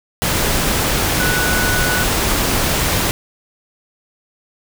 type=tone in noise; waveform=sine; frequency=1480 Hz; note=F#6; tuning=in tune; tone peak=-19 dBFS; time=1.2-2.03 s; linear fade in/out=0 ms; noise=pink; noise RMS=-17 dBFS; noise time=0.22-3.11 s; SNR=-5 dB; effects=none